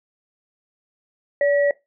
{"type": "tone pair together", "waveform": "sine", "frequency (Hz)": [573, 1924.3], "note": ["D5", "B6"], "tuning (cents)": [-43, -45], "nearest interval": "octave + major sixth", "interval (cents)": 2098, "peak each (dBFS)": [-15, -25], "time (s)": [1.41, 1.71], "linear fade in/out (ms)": 2, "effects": ["noise-tail reverb RT60 0.2 s tail -20 dB re dry"]}